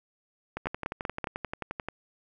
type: two click trains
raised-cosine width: 0.5 ms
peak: -15 / -18 dBFS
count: 4 / 16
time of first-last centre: 0.67-1.243 / 0.57-1.886 s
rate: 5.24 / 11.4 Hz
effects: none